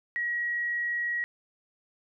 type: tone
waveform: sine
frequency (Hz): 1907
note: A#6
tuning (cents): +39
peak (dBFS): -27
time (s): 0.16-1.24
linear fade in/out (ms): 0
effects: none